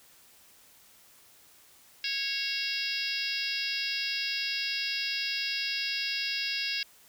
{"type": "harmonic tone", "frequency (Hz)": 550, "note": "C#5", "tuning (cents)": -14, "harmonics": [3, 4, 5, 6, 7, 8, 9, 10], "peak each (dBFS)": [-40, -38, -35, -39, -39, -41, -34, -42], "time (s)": [2.04, 6.83], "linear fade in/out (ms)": 2, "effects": ["white hiss -58 dBFS RMS until 7.08 s"]}